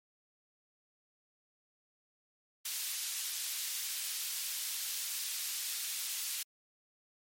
pink high-pass noise, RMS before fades -38 dBFS, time 2.65-6.43 s, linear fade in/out 5 ms, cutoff 3600 Hz, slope 12 dB/octave, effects MP3 64 kbps

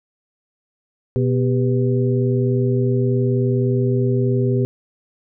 harmonic tone with a mistuned harmonic, 123.47 Hz, B2, in tune, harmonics 1 / 2 / 3 / 4, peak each -17 / -23 / -21 / -28 dBFS, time 1.16-4.65 s, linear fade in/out 0 ms, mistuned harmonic 3, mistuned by +110 cents, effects none

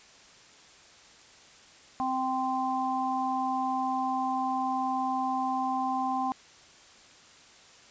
harmonic tone, 260.1 Hz, C4, 10 cents flat, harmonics 1 / 3 / 4, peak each -33 / -29 / -32 dBFS, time 2-6.32 s, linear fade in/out 0 ms, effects white hiss -54 dBFS RMS until 7.9 s + resampled to 16000 Hz

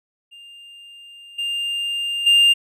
triangle tone with level steps, 2802 Hz, F7, 5 cents sharp, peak -38 / -20 / -9 dBFS, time 0.31-2.54 s, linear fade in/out 20 ms, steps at 1.38 / 2.26 s, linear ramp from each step 10 ms, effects resampled to 32000 Hz

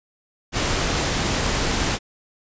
pink noise, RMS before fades -22 dBFS, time 0.52-1.99 s, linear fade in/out 50 ms, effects resampled to 16000 Hz

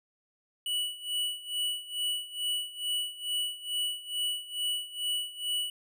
square tone with tremolo, 2948 Hz, F#7, 7 cents flat, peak -28 dBFS, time 0.66-5.7 s, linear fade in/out 2 ms, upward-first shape sine, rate 2.3 Hz, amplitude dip 85%, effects none

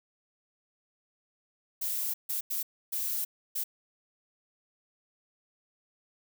violet noise bursts at uneven times, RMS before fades -32 dBFS, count 5, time 1.81-2.14 / 2.29-2.41 / 2.5-2.63 / 2.92-3.25 / 3.55-3.64 s, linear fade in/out 10 ms, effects none

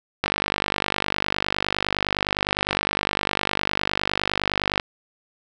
click train, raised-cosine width 0.3 ms, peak -4 dBFS, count 228, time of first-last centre 0.24-4.798 s, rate 49.8 Hz, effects none

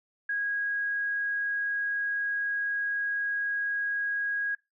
sine tone, 1646 Hz, G#6, 16 cents flat, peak -27 dBFS, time 0.29-4.55 s, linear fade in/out 5 ms, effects noise-tail reverb RT60 0.2 s tail -21 dB re dry

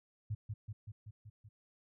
sine tone with echo, 106.2 Hz, G#2, 39 cents sharp, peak -34 dBFS, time 0.3-0.35 s, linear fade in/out 10 ms, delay 190 ms, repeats 6, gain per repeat -3 dB, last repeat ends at 1.49 s, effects none

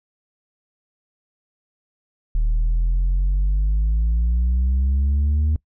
sine exponential sweep, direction up, 37.63 to 77.78 Hz, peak -13 dBFS, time 2.35-5.56 s, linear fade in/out 0 ms, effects noise-tail reverb RT60 0.1 s tail -24 dB re dry + tanh soft clip ceiling -15 dBFS

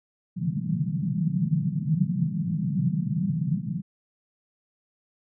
pink band-pass noise, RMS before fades -26 dBFS, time 0.36-3.82 s, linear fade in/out 20 ms, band 140 to 190 Hz, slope 48 dB/octave, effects none

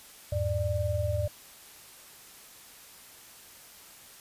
sine tone cluster, 83.6 / 104.1 / 594 Hz, E2 / G#2 / D5, +25 / +5 / +20 cents, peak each -31 / -30 / -31 dBFS, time 0.32-1.28 s, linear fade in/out 5 ms, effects white hiss -51 dBFS RMS until 4.2 s + resampled to 32000 Hz

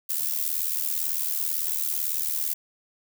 violet noise with amplitude modulation, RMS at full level -24 dBFS, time 0.09-2.54 s, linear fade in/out 10 ms, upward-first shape sine, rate 78 Hz, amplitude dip 75%, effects none

